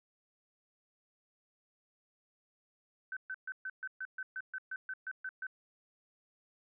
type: tone bursts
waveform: sine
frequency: 1527 Hz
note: G6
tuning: 46 cents flat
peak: -37 dBFS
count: 14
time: 3.12-5.468 s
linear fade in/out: 2 ms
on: 47 ms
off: 130 ms
effects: none